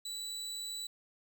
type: tone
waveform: 30% pulse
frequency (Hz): 3951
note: B7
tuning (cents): 0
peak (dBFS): -36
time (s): 0.05-0.87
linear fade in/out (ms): 5
effects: none